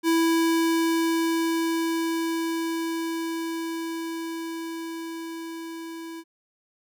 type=tone with level ramp; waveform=square; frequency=329.6 Hz; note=E4; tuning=in tune; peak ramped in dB=-19 to -36 dBFS; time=0.03-6.24 s; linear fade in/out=50 ms; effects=none